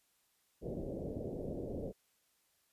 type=low-pass noise; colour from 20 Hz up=white; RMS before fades=-41 dBFS; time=0.61-1.93 s; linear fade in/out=50 ms; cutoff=580 Hz; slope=48 dB/octave; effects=white hiss -75 dBFS RMS until 2.72 s + resampled to 32000 Hz